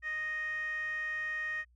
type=tone with band-pass filter; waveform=15% pulse; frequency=621 Hz; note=D#5; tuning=3 cents flat; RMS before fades=-36 dBFS; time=0.02-1.65 s; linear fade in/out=50 ms; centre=1900 Hz; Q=8; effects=added 60 Hz sine -62 dBFS peak until 1.75 s